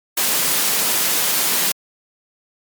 white high-pass noise, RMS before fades -18 dBFS, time 0.17-1.72 s, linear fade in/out 5 ms, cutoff 140 Hz, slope 48 dB/octave, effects MP3 96 kbps

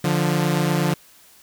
sawtooth tone pair together, 147.5 / 175.69 Hz, D3 / F3, +8 / +11 cents, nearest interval minor third, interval 303 cents, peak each -17 dBFS, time 0.04-0.94 s, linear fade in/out 5 ms, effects white hiss -51 dBFS RMS until 1.42 s

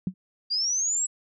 sine tone with exponential decay, 185 Hz, F#3, in tune, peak -20 dBFS, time 0.07-0.14 s, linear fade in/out 2 ms, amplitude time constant 15 ms
sine linear sweep, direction up, 4703 to 7800 Hz, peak -23 dBFS, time 0.5-1.07 s, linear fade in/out 20 ms
effects none

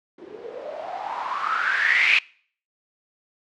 violet noise with low-pass filter sweep, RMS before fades -24 dBFS, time 0.18-2.19 s, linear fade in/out 5 ms, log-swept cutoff 350 to 2500 Hz, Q 9.7, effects noise-tail reverb RT60 0.5 s tail -24 dB re dry + low-pass 4000 Hz 12 dB/octave

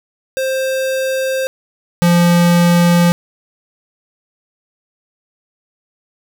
square tone pair in turn, 527 / 173.24 Hz, C5 / F3, +12 / -14 cents, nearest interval octave + perfect fifth, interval 1926 cents, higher first, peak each -16 / -9 dBFS, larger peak second, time 0.37-1.47 / 2.02-3.12 s, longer neither, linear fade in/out 0 ms, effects none

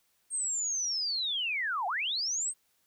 sine linear two-way sweep, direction down then up, 8590 to 688 to 8590 Hz, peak -29 dBFS, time 0.3-2.54 s, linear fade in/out 50 ms, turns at 1.87 s, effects white hiss -72 dBFS RMS until 2.86 s

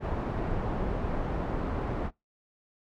pink low-pass noise, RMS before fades -31 dBFS, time 0-2.11 s, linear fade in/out 50 ms, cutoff 970 Hz, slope 12 dB/octave, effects noise-tail reverb RT60 0.2 s tail -24 dB re dry

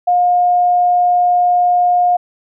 sine tone, 713 Hz, F5, 36 cents sharp, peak -9 dBFS, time 0.07-2.17 s, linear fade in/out 10 ms, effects none

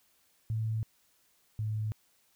sine tone pair in turn, 110.7 / 107.98 Hz, A2 / A2, +11 / -32 cents, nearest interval unison, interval 43 cents, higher first, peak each -29 / -30 dBFS, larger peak first, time 0.5-0.83 / 1.59-1.92 s, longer neither, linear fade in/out 0 ms, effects white hiss -69 dBFS RMS until 2.35 s

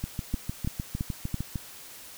two click trains, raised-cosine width 5 ms, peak -18 / -16 dBFS, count 11 / 4, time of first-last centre 0.04-1.557 / 0.34-1.343 s, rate 6.59 / 2.99 Hz, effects white hiss -46 dBFS RMS until 2.17 s

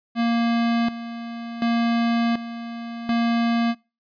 square tone with tremolo, 233.1 Hz, A#3, in tune, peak -19 dBFS, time 0.15-3.75 s, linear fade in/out 50 ms, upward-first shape square, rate 0.68 Hz, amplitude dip 75%, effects noise-tail reverb RT60 0.3 s tail -24 dB re dry + resampled to 11025 Hz

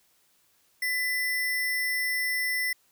sine tone with sample-and-hold, 2000 Hz, B6, 21 cents sharp, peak -25 dBFS, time 0.82-2.73 s, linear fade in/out 5 ms, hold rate 7350 Hz, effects white hiss -66 dBFS RMS until 2.91 s

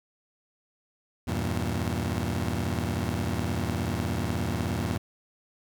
20% pulse chord, E diminished, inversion none, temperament just, 82.41 / 98.89 / 118.67 Hz, E2 / G2 / Bb2, 0 / +16 / +31 cents, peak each -26 / -27 / -27 dBFS, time 1.27-4.98 s, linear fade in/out 10 ms, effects none

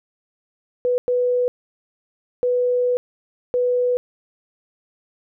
sine tone bursts at uneven times, 493.9 Hz, B4, in tune, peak -16 dBFS, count 4, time 0.85-0.98 / 1.08-1.48 / 2.43-2.97 / 3.54-3.97 s, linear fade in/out 0 ms, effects none

